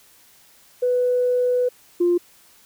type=tone pair in turn; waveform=sine; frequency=495.8 / 349.9 Hz; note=B4 / F4; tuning=+7 / +3 cents; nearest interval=tritone; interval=604 cents; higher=first; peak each=-16 / -14 dBFS; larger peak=second; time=0.82-1.69 / 2-2.18 s; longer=first; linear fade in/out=10 ms; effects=tanh soft clip ceiling -10 dBFS + white hiss -53 dBFS RMS until 2.65 s